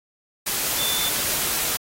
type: tone in noise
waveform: sine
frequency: 3531 Hz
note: A7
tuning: 5 cents sharp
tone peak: -26 dBFS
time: 0.78-1.1 s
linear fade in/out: 10 ms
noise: white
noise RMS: -24 dBFS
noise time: 0.46-1.77 s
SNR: -5 dB
effects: AAC 48 kbps